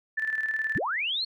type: tone with tremolo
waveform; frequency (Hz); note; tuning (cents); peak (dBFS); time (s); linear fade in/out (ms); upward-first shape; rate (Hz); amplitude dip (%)
sine; 1760; A6; 0; -24; 0.17-0.79; 10; square; 19; 55
type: linear sweep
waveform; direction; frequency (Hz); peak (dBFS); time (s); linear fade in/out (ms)
sine; up; 40.61 to 4374; -26; 0.75-1.25; 10
effects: none